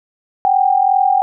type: tone pair together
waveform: sine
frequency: 755.4 / 798 Hz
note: F#5 / G5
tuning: +36 / +31 cents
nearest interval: minor second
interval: 95 cents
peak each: -13 dBFS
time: 0.45-1.22 s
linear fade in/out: 0 ms
effects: none